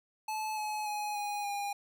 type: tone with pitch steps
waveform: square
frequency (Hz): 865 / 851.1 / 837.5 / 824 / 810.8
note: A5 / G#5 / G#5 / G#5 / G#5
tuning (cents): -30 / +42 / +14 / -14 / -42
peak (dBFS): -34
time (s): 0.28-1.73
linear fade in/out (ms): 5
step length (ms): 290
effects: none